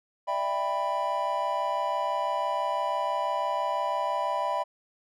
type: chord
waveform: triangle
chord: E minor seventh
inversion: third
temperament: just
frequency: 593.3 / 659.3 / 791.1 / 988.9 Hz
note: D5 / E5 / G5 / B5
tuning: +18 / 0 / +16 / +2 cents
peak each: -31 / -31 / -31 / -27 dBFS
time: 0.27-4.64 s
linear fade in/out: 20 ms
effects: none